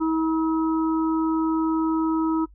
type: harmonic tone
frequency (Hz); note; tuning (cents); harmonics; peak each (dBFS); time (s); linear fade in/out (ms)
320.8; E4; -47; 1 / 3 / 4; -20 / -30 / -32; 0-2.46; 20
effects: noise-tail reverb RT60 0.1 s tail -23 dB re dry + added 50 Hz sine -47 dBFS peak until 2.54 s